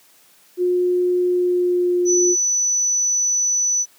sine tone with pitch glide, 358.9 to 355 Hz, F4 to F4, +47 to +28 cents, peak -15 dBFS, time 0.57-2.36 s, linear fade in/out 50 ms, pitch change -19 cents, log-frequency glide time 1.24-2.03 s
sine tone, 5970 Hz, F#8, 15 cents sharp, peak -16 dBFS, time 2.05-3.86 s, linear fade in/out 50 ms
effects white hiss -53 dBFS RMS until 3.98 s + high-pass 150 Hz 12 dB/octave

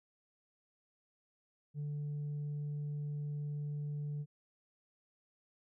sine tone with tanh clipping, 146.83 Hz, D3, in tune, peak -37 dBFS, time 1.74-4.26 s, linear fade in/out 50 ms, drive 1 dB, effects none

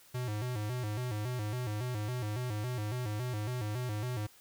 square tone with vibrato, 114.8 Hz, A#2, 26 cents flat, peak -34 dBFS, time 0.14-4.27 s, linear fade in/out 10 ms, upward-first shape square, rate 3.6 Hz, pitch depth 150 cents each way, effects white hiss -60 dBFS RMS until 4.4 s

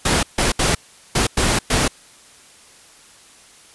pink noise bursts at uneven times, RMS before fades -17 dBFS, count 6, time 0.05-0.23 / 0.38-0.52 / 0.59-0.75 / 1.15-1.27 / 1.37-1.59 / 1.7-1.88 s, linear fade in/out 5 ms, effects white hiss -47 dBFS RMS until 3.74 s + resampled to 24000 Hz

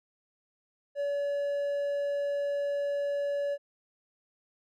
triangle tone, 570 Hz, C#5, 48 cents sharp, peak -26 dBFS, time 0.95-3.58 s, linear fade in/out 50 ms, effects none

